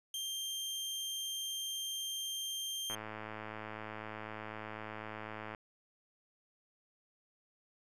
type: tone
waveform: sawtooth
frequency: 3172 Hz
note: G7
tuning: 20 cents sharp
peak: -34 dBFS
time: 0.14-2.95 s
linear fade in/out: 2 ms
type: click train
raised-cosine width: 0.5 ms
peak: -28 dBFS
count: 287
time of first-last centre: 2.9-5.548 s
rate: 108 Hz
effects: resampled to 32000 Hz